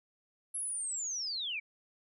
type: linear sweep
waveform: sine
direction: down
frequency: 11110 to 2217 Hz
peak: -34 dBFS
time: 0.54-1.6 s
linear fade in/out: 10 ms
effects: none